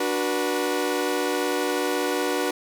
sawtooth chord, B minor, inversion first, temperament equal with one note detuned, 293.7 / 370 / 484.8 Hz, D4 / F#4 / B4, 0 / 0 / -32 cents, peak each -24 / -23 / -23 dBFS, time 0-2.51 s, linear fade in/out 5 ms, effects none

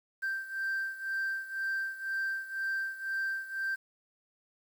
sine beating tone pair, 1568 / 1570 Hz, G6 / G6, 0 / +2 cents, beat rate 2 Hz, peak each -32 / -35 dBFS, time 0.22-3.76 s, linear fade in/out 20 ms, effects tanh soft clip ceiling -28 dBFS + 9-bit

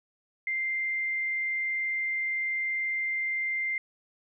sine tone, 2093 Hz, C7, in tune, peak -27 dBFS, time 0.47-3.78 s, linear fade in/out 2 ms, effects none

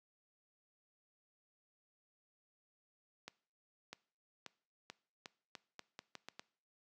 accelerating click train, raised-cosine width 0.2 ms, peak -29 dBFS, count 11, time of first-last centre 3.28-6.395 s, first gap 650 ms, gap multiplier 0.82, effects noise-tail reverb RT60 0.5 s tail -21 dB re dry + high-pass 150 Hz 12 dB/octave

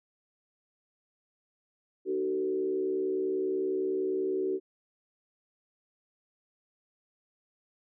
sine tone with frequency modulation, 377.8 Hz, F#4, 36 cents sharp, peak -27 dBFS, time 2.05-4.6 s, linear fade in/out 50 ms, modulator 70.6 Hz, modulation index 0.76, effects none

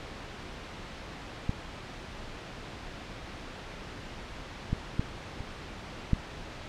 clicks, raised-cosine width 5 ms, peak -15 / -15 / -14 / -25 / -11 dBFS, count 5, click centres 1.494 / 4.73 / 4.995 / 5.406 / 6.133 s, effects pink hiss -42 dBFS RMS until 6.68 s + low-pass 4000 Hz 12 dB/octave

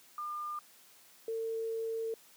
sine tone pair in turn, 1204 / 451 Hz, D6 / A4, +43 / +43 cents, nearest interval octave + perfect fourth, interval 1700 cents, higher first, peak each -36 / -33 dBFS, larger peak second, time 0.18-0.59 / 1.28-2.14 s, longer second, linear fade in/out 2 ms, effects white hiss -60 dBFS RMS until 2.36 s + high-pass 150 Hz 12 dB/octave

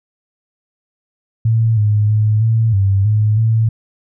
sine tone with pitch steps, 113 / 105.2 / 107.3 / 112.7 / 97.9 / 106.8 / 112.1 Hz, A2 / G#2 / A2 / A2 / G2 / G#2 / A2, +47 / +23 / -43 / +42 / -2 / +49 / +33 cents, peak -10 dBFS, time 1.45-3.69 s, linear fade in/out 5 ms, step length 320 ms, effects none

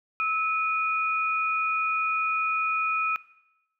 sine tone pair together, 1300 / 2465 Hz, E6 / D#7, -24 / -17 cents, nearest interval major seventh, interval 1107 cents, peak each -26 dBFS, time 0.2-3.16 s, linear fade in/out 0 ms, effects noise-tail reverb RT60 0.9 s tail -19 dB re dry

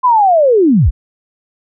sine linear sweep, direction down, 1035 to 34.65 Hz, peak -6 dBFS, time 0.03-0.91 s, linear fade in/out 20 ms, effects none

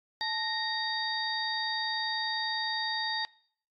harmonic tone with a mistuned harmonic, 930 Hz, A#5, 4 cents flat, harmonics 1 / 2 / 4 / 5, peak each -35 / -35 / -35 / -35 dBFS, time 0.21-3.25 s, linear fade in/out 0 ms, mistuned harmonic 1, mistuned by -110 cents, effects noise-tail reverb RT60 0.6 s tail -23 dB re dry + AAC 64 kbps

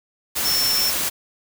sine tone in noise, 5400 Hz, E8, 41 cents sharp, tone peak -19 dBFS, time 0.44-0.91 s, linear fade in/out 20 ms, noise white, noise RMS -23 dBFS, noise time 0.35-1.1 s, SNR +1 dB, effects none

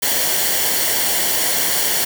white noise with comb filter, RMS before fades -18 dBFS, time 0.02-2.05 s, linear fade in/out 10 ms, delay 0.79 ms, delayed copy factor -0.55, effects none

